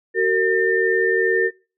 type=tone cluster; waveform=sine; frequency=376.9 / 459.4 / 1803 Hz; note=F#4 / A#4 / A6; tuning=+32 / -25 / +42 cents; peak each=-20 dBFS; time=0.14-1.51 s; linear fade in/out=50 ms; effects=noise-tail reverb RT60 0.4 s tail -26 dB re dry